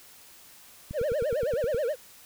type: click train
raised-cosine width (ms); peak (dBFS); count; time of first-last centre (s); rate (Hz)
5; -24; 9; 0.91-1.746; 9.57
type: tone with vibrato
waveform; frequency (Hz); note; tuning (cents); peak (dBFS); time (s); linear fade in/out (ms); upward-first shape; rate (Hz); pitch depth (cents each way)
triangle; 532; C5; +29; -23; 0.93-1.96; 50; sine; 9.4; 270
effects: white hiss -52 dBFS RMS until 2.25 s